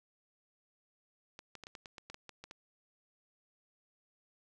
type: clicks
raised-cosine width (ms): 0.2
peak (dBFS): -30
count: 12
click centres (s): 1.391 / 1.553 / 1.637 / 1.669 / 1.752 / 1.858 / 1.982 / 2.1 / 2.144 / 2.293 / 2.44 / 2.511
effects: none